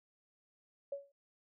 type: tone with exponential decay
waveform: sine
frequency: 561 Hz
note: C#5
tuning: 21 cents sharp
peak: -34 dBFS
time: 0.92-1.12 s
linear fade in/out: 5 ms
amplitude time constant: 42 ms
effects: none